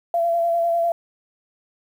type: tone with vibrato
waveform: sine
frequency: 679 Hz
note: F5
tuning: 49 cents flat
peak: -17 dBFS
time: 0.14-0.92 s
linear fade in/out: 2 ms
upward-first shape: square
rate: 10 Hz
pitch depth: 18 cents each way
effects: 8-bit